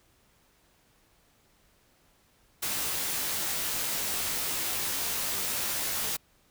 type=noise with comb filter; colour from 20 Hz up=white; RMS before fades=-31 dBFS; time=2.62-6.17 s; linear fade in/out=10 ms; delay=17 ms; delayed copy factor=-0.8; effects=pink hiss -65 dBFS RMS until 6.5 s